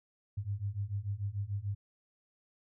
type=beating tone pair; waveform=sine; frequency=97.4 / 104.2 Hz; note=G2 / G#2; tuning=-11 / +6 cents; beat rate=6.8 Hz; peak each=-37 / -36 dBFS; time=0.37-1.75 s; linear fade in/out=10 ms; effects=none